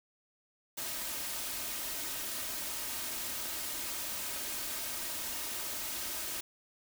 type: noise with comb filter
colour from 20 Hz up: white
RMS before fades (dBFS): -38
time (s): 0.77-6.41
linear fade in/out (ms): 10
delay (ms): 3.2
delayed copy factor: +0.5
effects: none